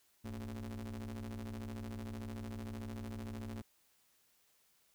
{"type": "ring-modulated tone", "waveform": "40% pulse", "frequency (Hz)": 61.74, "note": "B1", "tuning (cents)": 0, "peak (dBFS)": -38, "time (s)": [0.24, 3.62], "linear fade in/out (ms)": 10, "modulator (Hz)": 161, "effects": ["white hiss -72 dBFS RMS until 4.94 s"]}